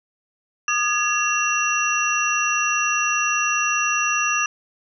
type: tone cluster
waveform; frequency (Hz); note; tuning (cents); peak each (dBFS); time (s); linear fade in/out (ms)
sine; 1223 / 1681 / 2735 / 5860; D#6 / G#6 / F7 / F#8; -30 / +20 / -37 / -18; -23 / -26 / -22 / -26; 0.68-4.46; 2
effects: none